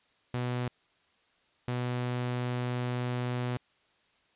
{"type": "tone bursts at uneven times", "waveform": "sawtooth", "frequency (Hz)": 123.47, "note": "B2", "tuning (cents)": 0, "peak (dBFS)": -26, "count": 2, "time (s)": [[0.34, 0.68], [1.68, 3.57]], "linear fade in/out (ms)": 0, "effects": ["white hiss -68 dBFS RMS until 4.35 s", "resampled to 8000 Hz"]}